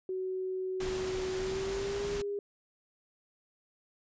sine tone with pitch glide, 374 to 405.5 Hz, F#4 to G#4, +19 to -41 cents, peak -32 dBFS, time 0.09-2.39 s, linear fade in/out 2 ms, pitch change +140 cents, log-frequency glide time 1.35-2.06 s
pink noise, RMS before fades -40 dBFS, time 0.8-2.22 s, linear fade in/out 5 ms
effects resampled to 16000 Hz

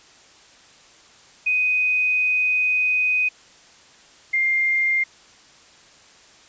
sine tone pair in turn, 2500 / 2109 Hz, D#7 / C7, +8 / +13 cents, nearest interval minor third, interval 295 cents, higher first, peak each -17 dBFS, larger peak neither, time 1.46-3.29 / 4.33-5.04 s, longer first, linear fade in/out 10 ms, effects white hiss -50 dBFS RMS until 6.48 s + resampled to 16000 Hz

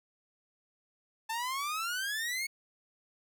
sawtooth exponential sweep, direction up, 880 to 2217 Hz, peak -29 dBFS, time 1.29-2.47 s, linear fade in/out 10 ms, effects none

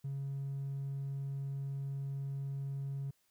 triangle tone, 138 Hz, C#3, 7 cents flat, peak -33 dBFS, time 0.04-3.11 s, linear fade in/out 10 ms, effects tanh soft clip ceiling -32 dBFS + white hiss -75 dBFS RMS until 3.3 s

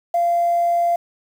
sine tone, 690 Hz, F5, 21 cents flat, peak -14 dBFS, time 0.14-0.96 s, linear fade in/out 5 ms, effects tanh soft clip ceiling -10 dBFS + 7-bit

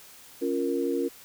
sine chord, Bb minor, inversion first, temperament equal, 277.2 / 349.2 / 466.2 Hz, Db4 / F4 / Bb4, 0 / 0 / 0 cents, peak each -29 dBFS, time 0.41-1.09 s, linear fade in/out 20 ms, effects white hiss -50 dBFS RMS until 1.24 s

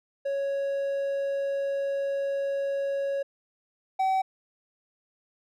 triangle tone pair in turn, 554.4 / 762.9 Hz, C#5 / G5, 0 / -47 cents, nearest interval tritone, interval 553 cents, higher second, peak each -24 / -20 dBFS, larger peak second, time 0.25-3.23 / 3.99-4.22 s, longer first, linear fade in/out 10 ms, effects none

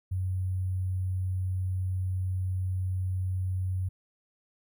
sine tone with sample-and-hold, 92.9 Hz, F#2, 7 cents sharp, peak -27 dBFS, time 0.11-3.89 s, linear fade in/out 10 ms, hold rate 11025 Hz, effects none

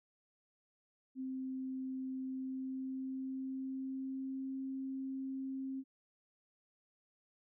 sine tone with pitch glide, 261.6 to 266.5 Hz, C4 to C4, 0 to +32 cents, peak -38 dBFS, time 1.15-5.84 s, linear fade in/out 50 ms, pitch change +32 cents, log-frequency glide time 2.23-4.55 s, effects none

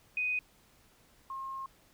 sine tone pair in turn, 2495 / 1071.1 Hz, D#7 / C6, +4 / +40 cents, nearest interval octave + minor third, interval 1464 cents, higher first, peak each -29 / -37 dBFS, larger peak first, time 0.17-0.39 / 1.3-1.66 s, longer second, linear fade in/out 2 ms, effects pink hiss -64 dBFS RMS until 1.93 s

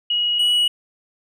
sine / triangle tone pair in turn, 2902 / 2924 Hz, F#7 / F#7, -34 / -21 cents, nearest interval unison, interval 13 cents, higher second, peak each -17 / -13 dBFS, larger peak second, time 0.1-0.39 / 0.39-0.68 s, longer neither, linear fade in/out 5 ms, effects none

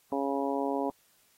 harmonic tone, 138.59 Hz, C#3, in tune, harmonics 2 / 3 / 4 / 5 / 6 / 7, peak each -32 / -34 / -35 / -36 / -37 / -37 dBFS, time 0.12-0.9 s, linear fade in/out 2 ms, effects white hiss -66 dBFS RMS until 1.37 s + AAC 48 kbps

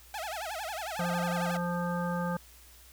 sawtooth tone with vibrato, 742 Hz, F#5, 5 cents sharp, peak -31 dBFS, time 0.14-1.57 s, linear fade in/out 2 ms, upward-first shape sine, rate 11 Hz, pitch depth 290 cents each way
harmonic tone, 174.61 Hz, F3, in tune, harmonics 1 / 3 / 5 / 7 / 9, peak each -31 / -36 / -38 / -39 / -41 dBFS, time 0.99-2.37 s, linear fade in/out 5 ms
effects added 60 Hz sine -56 dBFS peak until 2.92 s + white hiss -56 dBFS RMS until 2.92 s

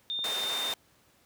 sine tone, 3626 Hz, A#7, 49 cents flat, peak -30 dBFS, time 0.1-0.73 s, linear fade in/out 0 ms
clicks, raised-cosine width 1 ms, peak -33 dBFS, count 5, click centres 0.191 / 0.287 / 0.442 / 0.522 / 0.7 s
pink band-pass noise, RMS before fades -37 dBFS, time 0.24-0.74 s, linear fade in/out 2 ms, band 470 to 14000 Hz, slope 12 dB/octave
effects pink hiss -64 dBFS RMS until 1.25 s + high-pass 80 Hz 12 dB/octave

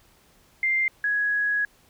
sine tone pair in turn, 2096 / 1668.9 Hz, C7 / G#6, +2 / +8 cents, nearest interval major third, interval 394 cents, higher first, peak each -20 / -21 dBFS, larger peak first, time 0.63-0.88 / 1.04-1.65 s, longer second, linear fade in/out 2 ms, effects pink hiss -59 dBFS RMS until 1.89 s

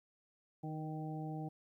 harmonic tone with a mistuned harmonic, 155.56 Hz, D#3, in tune, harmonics 1 / 2 / 3 / 4 / 5, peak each -41 / -45 / -53 / -54 / -48 dBFS, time 0.63-1.49 s, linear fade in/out 10 ms, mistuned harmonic 3, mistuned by +25 cents, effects 13-bit

